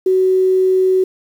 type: tone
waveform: sine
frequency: 374.5 Hz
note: F#4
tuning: 21 cents sharp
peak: -10 dBFS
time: 0.06-1.04 s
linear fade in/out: 5 ms
effects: 7-bit